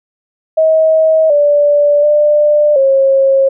sine tone with pitch steps, 636 / 583 / 595 / 541 Hz, D#5 / D5 / D5 / C#5, +38 / -13 / +22 / -42 cents, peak -6 dBFS, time 0.57-3.49 s, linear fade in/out 10 ms, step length 730 ms, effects none

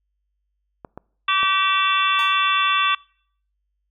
clicks, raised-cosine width 1 ms, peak -20 dBFS, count 3, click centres 0.848 / 0.976 / 1.431 s
harmonic tone, 385.1 Hz, G4, 31 cents flat, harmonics 3 / 4 / 5 / 6 / 7 / 8 / 9, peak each -19 / -27 / -30 / -31 / -23 / -35 / -24 dBFS, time 1.28-2.95 s, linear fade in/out 5 ms
35% pulse tone with exponential decay, 923 Hz, A#5, 17 cents flat, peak -28 dBFS, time 2.19-2.48 s, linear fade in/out 0 ms, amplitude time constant 63 ms
effects noise-tail reverb RT60 0.6 s tail -26 dB re dry + added 50 Hz sine -70 dBFS peak until 3.9 s

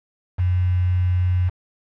sine tone with quantisation, 90.3 Hz, F#2, 42 cents flat, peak -16 dBFS, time 0.38-1.5 s, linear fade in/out 20 ms, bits 6, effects low-pass 2000 Hz 12 dB/octave

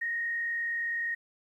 sine tone with frequency modulation, 1864.7 Hz, A#6, in tune, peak -29 dBFS, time 0.01-1.15 s, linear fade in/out 10 ms, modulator 40.5 Hz, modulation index 0.55, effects 11-bit

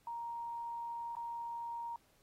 sine tone with dropouts, 936 Hz, A#5, 7 cents sharp, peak -39 dBFS, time 0.07-1.96 s, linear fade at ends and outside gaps 2 ms, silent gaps 1.153-1.167 s, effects pink hiss -71 dBFS RMS until 2.22 s + AAC 48 kbps

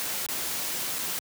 white noise with dropouts, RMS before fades -31 dBFS, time 0-1.19 s, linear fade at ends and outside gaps 0 ms, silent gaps 0.263-0.287 / 0.985-0.989 s, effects high-pass 100 Hz 12 dB/octave

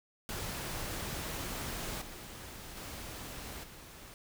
pink noise with level steps, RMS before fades -39 / -47 / -44 / -51 dBFS, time 0.29-4.14 s, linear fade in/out 0 ms, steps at 2.01 / 2.76 / 3.63 s, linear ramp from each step 10 ms, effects none

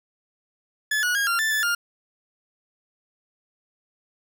40% pulse tone with pitch steps, 1720 / 1460 / 1631 / 1384 / 1765 / 1740 / 1408 Hz, A6 / F#6 / G#6 / F6 / A6 / A6 / F6, -40 / -24 / -32 / -16 / +5 / -20 / +14 cents, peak -20 dBFS, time 0.91-1.75 s, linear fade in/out 5 ms, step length 120 ms, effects none

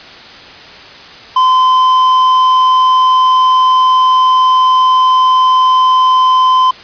triangle tone with tanh clipping, 1027 Hz, C6, 33 cents flat, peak -7 dBFS, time 1.36-6.71 s, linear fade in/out 5 ms, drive 11 dB, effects white hiss -33 dBFS RMS until 6.83 s + resampled to 11025 Hz

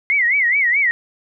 sine tone with vibrato, 2073 Hz, C7, 17 cents flat, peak -13 dBFS, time 0.1-0.91 s, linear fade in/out 0 ms, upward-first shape sine, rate 4.7 Hz, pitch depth 180 cents each way, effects none

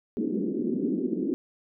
white band-pass noise, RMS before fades -28 dBFS, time 0.17-1.34 s, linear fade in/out 0 ms, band 190 to 380 Hz, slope 48 dB/octave, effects none

